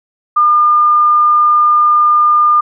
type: tone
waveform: sine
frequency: 1207 Hz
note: D6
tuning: 47 cents sharp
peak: -6 dBFS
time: 0.36-2.61 s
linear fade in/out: 10 ms
effects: none